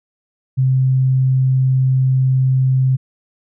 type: tone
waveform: sine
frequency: 130.81 Hz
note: C3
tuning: in tune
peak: -11 dBFS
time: 0.57-2.97 s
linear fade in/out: 20 ms
effects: none